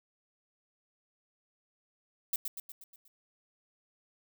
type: noise with echo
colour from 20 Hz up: violet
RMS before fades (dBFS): -31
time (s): 2.33-2.36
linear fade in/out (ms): 2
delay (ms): 120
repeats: 6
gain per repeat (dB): -5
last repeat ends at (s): 3.08
effects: none